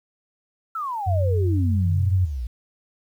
sine exponential sweep, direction down, 1358 to 55 Hz, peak -25 dBFS, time 0.75-2.47 s, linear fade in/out 5 ms
sine tone, 92.5 Hz, F#2, in tune, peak -18 dBFS, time 1.06-2.26 s, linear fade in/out 20 ms
effects 9-bit

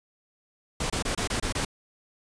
pink noise bursts, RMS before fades -28 dBFS, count 7, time 0.8-1.65 s, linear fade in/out 5 ms, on 100 ms, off 25 ms, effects resampled to 22050 Hz

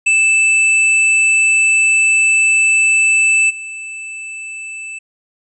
square tone with level steps, 2637 Hz, E7, in tune, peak -10 / -26 dBFS, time 0.06-4.99 s, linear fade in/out 10 ms, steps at 3.49 s, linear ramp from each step 20 ms, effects resampled to 22050 Hz

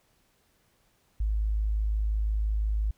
sine tone, 52.9 Hz, G#1, 33 cents sharp, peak -24 dBFS, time 1.2-2.91 s, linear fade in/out 5 ms, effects pink hiss -68 dBFS RMS until 2.97 s

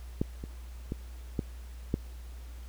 clicks, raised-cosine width 3 ms, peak -14 / -26 / -20 / -16 / -14 dBFS, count 5, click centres 0.215 / 0.439 / 0.921 / 1.392 / 1.941 s, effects added 60 Hz sine -41 dBFS peak until 2.68 s + pink hiss -57 dBFS RMS until 2.68 s

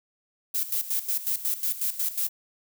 violet noise with tremolo, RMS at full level -26 dBFS, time 0.54-2.29 s, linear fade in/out 10 ms, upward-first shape square, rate 5.5 Hz, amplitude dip 75%, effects none

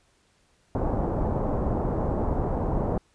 pink low-pass noise, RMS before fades -26 dBFS, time 0.75-2.98 s, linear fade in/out 2 ms, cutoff 900 Hz, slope 24 dB/octave, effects pink hiss -65 dBFS RMS until 3.14 s + resampled to 22050 Hz

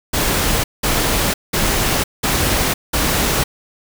pink noise bursts, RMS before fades -17 dBFS, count 5, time 0.13-3.44 s, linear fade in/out 10 ms, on 510 ms, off 190 ms, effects none

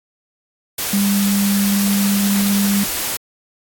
sine tone in noise, 200 Hz, G3, 35 cents sharp, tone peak -14 dBFS, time 0.93-2.84 s, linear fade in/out 5 ms, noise white, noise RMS -22 dBFS, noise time 0.78-3.17 s, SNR +5 dB, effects AAC 64 kbps

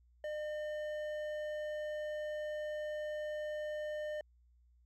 sine tone with hard clipping, 605 Hz, D#5, 49 cents flat, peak -39 dBFS, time 0.24-4.21 s, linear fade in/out 2 ms, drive 8 dB, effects added 60 Hz sine -64 dBFS peak until 4.85 s

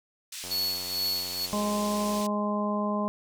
white band-pass noise, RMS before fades -39 dBFS, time 0.32-2.27 s, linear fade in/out 5 ms, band 2600 to 7900 Hz, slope 12 dB/octave
click train, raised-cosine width 1 ms, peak -30 dBFS, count 161, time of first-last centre 0.44-2.204 s, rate 90.7 Hz
square tone with tremolo, 4400 Hz, C#8, 14 cents flat, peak -26 dBFS, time 0.5-1.47 s, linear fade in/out 20 ms, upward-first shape sine, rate 2.2 Hz, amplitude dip 65%
harmonic tone, 207.7 Hz, G#3, in tune, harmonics 1 / 2 / 3 / 4 / 5, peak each -28 / -37 / -32 / -39 / -32 dBFS, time 1.53-3.08 s, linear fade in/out 0 ms
effects none

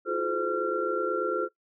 sine tone cluster, 330.2 / 358.4 / 428.6 / 515 / 1370 Hz, E4 / F4 / A4 / C5 / F6, +3 / +45 / -45 / -28 / -34 cents, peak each -37 / -31 / -31 / -32 / -30 dBFS, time 0.05-1.49 s, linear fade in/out 50 ms, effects noise-tail reverb RT60 0.1 s tail -19 dB re dry

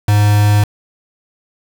triangle tone with quantisation, 103.83 Hz, G#2, in tune, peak -6 dBFS, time 0.08-0.64 s, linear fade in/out 5 ms, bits 3, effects none

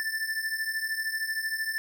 square beating tone pair, 1759 / 1772 Hz, A6 / A6, -1 / +12 cents, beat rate 13 Hz, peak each -35 / -31 dBFS, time 0-1.78 s, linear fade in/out 0 ms, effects none

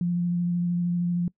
sine tone with vibrato, 174.61 Hz, F3, in tune, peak -22 dBFS, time 0.01-1.28 s, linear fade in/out 2 ms, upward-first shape square, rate 13 Hz, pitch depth 11 cents each way, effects noise-tail reverb RT60 0.1 s tail -23 dB re dry

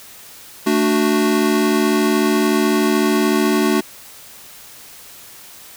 square chord, D major, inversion second, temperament equal, 220 / 293.7 / 370 Hz, A3 / D4 / F#4, 0 / 0 / 0 cents, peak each -19 dBFS, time 0.66-3.81 s, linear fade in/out 10 ms, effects white hiss -40 dBFS RMS until 5.76 s

